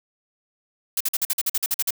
blue noise bursts, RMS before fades -22 dBFS, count 12, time 0.97-1.907 s, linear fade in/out 5 ms, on 35 ms, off 47 ms, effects none

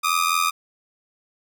sawtooth ring-modulated tone, 1222 Hz, D#6, 32 cents flat, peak -12 dBFS, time 0.03-0.51 s, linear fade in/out 20 ms, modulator 42.4 Hz, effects none

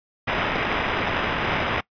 white noise with sample-and-hold, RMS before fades -24 dBFS, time 0.27-1.81 s, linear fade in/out 10 ms, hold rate 4410 Hz, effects noise-tail reverb RT60 0.1 s tail -22 dB re dry + resampled to 11025 Hz

